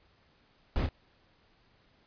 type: noise with echo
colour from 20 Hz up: brown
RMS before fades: -29 dBFS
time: 0.76-0.86 s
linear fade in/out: 0 ms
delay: 28 ms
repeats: 1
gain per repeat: -7 dB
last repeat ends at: 0.888 s
effects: pink hiss -66 dBFS RMS until 2.06 s + resampled to 11025 Hz